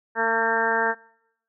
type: harmonic tone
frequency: 226.7 Hz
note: A#3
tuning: 48 cents flat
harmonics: 1 / 2 / 3 / 4 / 5 / 6 / 7 / 8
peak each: -35 / -27 / -30 / -25 / -33 / -31 / -25 / -29 dBFS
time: 0.15-0.95 s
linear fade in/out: 50 ms
effects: noise-tail reverb RT60 0.8 s tail -24 dB re dry